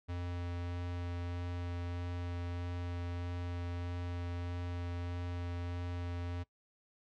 square tone with vibrato, 87.7 Hz, F2, 8 cents sharp, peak -38 dBFS, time 0.08-6.44 s, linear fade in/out 20 ms, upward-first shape sine, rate 1.6 Hz, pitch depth 8 cents each way, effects noise-tail reverb RT60 0.1 s tail -18 dB re dry + low-pass 4000 Hz 12 dB/octave

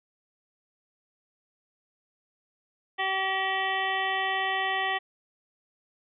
harmonic tone, 383.1 Hz, G4, 40 cents flat, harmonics 1 / 2 / 3 / 5 / 6 / 7 / 8 / 9, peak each -38 / -30 / -35 / -29 / -40 / -40 / -36 / -41 dBFS, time 2.98-4.99 s, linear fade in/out 20 ms, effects none

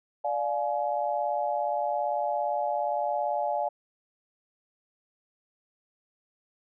sine chord, D diminished, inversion none, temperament just, 587.3 / 704.8 / 845.8 Hz, D5 / F5 / Ab5, 0 / +16 / +31 cents, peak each -30 dBFS, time 0.24-3.69 s, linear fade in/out 10 ms, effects none

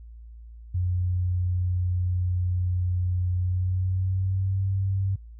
sine tone with pitch glide, 90.2 to 96.67 Hz, F#2 to G2, -44 to -24 cents, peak -22 dBFS, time 0.74-5.16 s, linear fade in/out 10 ms, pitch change +120 cents, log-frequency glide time 3.34-4.64 s, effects added 57 Hz sine -41 dBFS peak until 5.39 s

